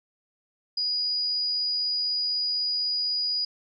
sine tone, 4908 Hz, D#8, 25 cents flat, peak -24 dBFS, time 0.77-3.45 s, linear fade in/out 5 ms, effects none

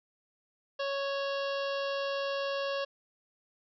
harmonic tone, 554.4 Hz, C#5, in tune, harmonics 1 / 2 / 3 / 5 / 6 / 7 / 8 / 9 / 10, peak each -32 / -39 / -41 / -42 / -45 / -49 / -47 / -51 / -52 dBFS, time 0.79-2.85 s, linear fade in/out 10 ms, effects none

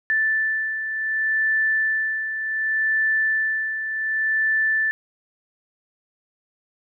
sine beating tone pair, 1760 / 1760.67 Hz, A6 / A6, 0 / +1 cents, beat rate 0.67 Hz, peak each -28 / -20 dBFS, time 0.1-4.91 s, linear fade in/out 0 ms, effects none

